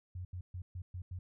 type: tone bursts at uneven times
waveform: sine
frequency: 90.6 Hz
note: F#2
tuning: 36 cents flat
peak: -39 dBFS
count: 6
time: 0.15-0.25 / 0.33-0.41 / 0.54-0.62 / 0.75-0.82 / 0.94-1.02 / 1.11-1.19 s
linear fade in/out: 5 ms
effects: none

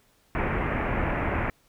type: low-pass noise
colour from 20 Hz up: pink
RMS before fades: -27 dBFS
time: 0.35-1.5 s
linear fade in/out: 0 ms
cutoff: 2400 Hz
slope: 48 dB/octave
effects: pink hiss -64 dBFS RMS until 1.68 s

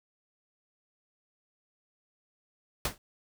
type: noise with exponential decay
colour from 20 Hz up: pink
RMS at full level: -25 dBFS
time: 2.85-2.98 s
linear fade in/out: 2 ms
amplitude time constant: 27 ms
effects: none

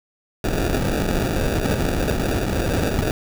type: noise with sample-and-hold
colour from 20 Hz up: pink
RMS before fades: -21 dBFS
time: 0.44-3.11 s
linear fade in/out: 2 ms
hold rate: 1050 Hz
effects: none

